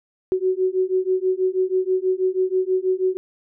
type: beating tone pair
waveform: sine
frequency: 370 / 376.2 Hz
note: F#4 / F#4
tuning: 0 / +29 cents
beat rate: 6.2 Hz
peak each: -21 dBFS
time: 0.32-3.17 s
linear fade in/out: 0 ms
effects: none